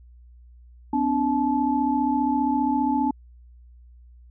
sine tone cluster, 254.2 / 289.2 / 866 Hz, C4 / D4 / A5, -50 / -27 / -28 cents, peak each -24 dBFS, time 0.93-3.11 s, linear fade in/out 5 ms, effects added 60 Hz sine -46 dBFS peak until 4.3 s

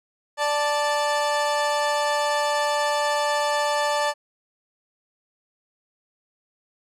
30% pulse tone pair together, 587.3 / 878.9 Hz, D5 / A5, 0 / -2 cents, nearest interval perfect fifth, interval 698 cents, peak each -21 dBFS, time 0.37-4.14 s, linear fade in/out 50 ms, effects low-pass 9000 Hz 12 dB/octave

